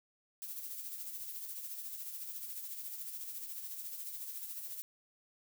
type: noise with tremolo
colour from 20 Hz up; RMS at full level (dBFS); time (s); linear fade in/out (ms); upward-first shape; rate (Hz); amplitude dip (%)
violet; -42; 0.42-4.82; 0; sine; 14; 45
effects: none